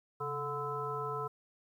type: harmonic tone with a mistuned harmonic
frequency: 145.5 Hz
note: D3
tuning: 16 cents flat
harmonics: 1 / 3 / 5 / 7 / 9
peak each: -43 / -39 / -46 / -40 / -39 dBFS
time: 0.2-1.28 s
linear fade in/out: 10 ms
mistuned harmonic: 1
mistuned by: -130 cents
effects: 11-bit